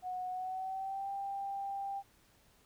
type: tone with pitch glide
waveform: sine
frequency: 734 to 791.2 Hz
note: F#5 to G5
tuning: -14 to +16 cents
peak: -36 dBFS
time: 0.02-2.03 s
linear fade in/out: 50 ms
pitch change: +130 cents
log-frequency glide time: 0.3-1.1 s
effects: pink hiss -67 dBFS RMS until 2.65 s